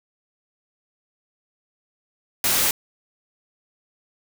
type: noise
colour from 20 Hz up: white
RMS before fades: -20 dBFS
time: 2.44-2.71 s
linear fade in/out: 2 ms
effects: none